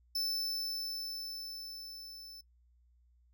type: tone with level ramp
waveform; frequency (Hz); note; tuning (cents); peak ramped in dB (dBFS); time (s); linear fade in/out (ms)
45% pulse; 5280; E8; +2; -32 to -49; 0.15-2.41; 5
effects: noise-tail reverb RT60 0.1 s tail -19 dB re dry + added 60 Hz sine -64 dBFS peak until 3.33 s